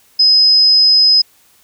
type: tone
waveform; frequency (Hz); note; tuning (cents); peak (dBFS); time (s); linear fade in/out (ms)
sine; 5060; D#8; +28; -6; 0.19-1.22; 10
effects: white hiss -51 dBFS RMS until 1.63 s